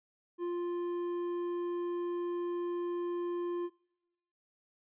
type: tone with hard clipping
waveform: sine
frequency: 349.2 Hz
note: F4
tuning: in tune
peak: -34 dBFS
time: 0.38-3.7 s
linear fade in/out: 50 ms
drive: 6 dB
effects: noise-tail reverb RT60 0.9 s tail -24 dB re dry + resampled to 8000 Hz